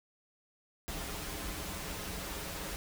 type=noise with comb filter; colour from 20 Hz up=pink; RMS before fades=-40 dBFS; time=0.88-2.76 s; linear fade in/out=0 ms; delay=8.2 ms; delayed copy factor=-0.65; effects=none